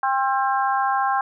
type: harmonic tone with a mistuned harmonic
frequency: 266.1 Hz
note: C4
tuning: 29 cents sharp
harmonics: 3 / 4 / 5 / 6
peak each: -21 / -23 / -28 / -28 dBFS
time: 0.03-1.21 s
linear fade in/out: 2 ms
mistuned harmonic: 5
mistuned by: +16 cents
effects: none